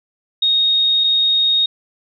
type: tone pair in turn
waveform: sine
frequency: 3729 / 3729 Hz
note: A#7 / A#7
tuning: 0 / 0 cents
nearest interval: unison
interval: 0 cents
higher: neither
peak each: -12 dBFS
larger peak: neither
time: 0.42-1.04 / 1.04-1.66 s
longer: neither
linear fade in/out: 5 ms
effects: none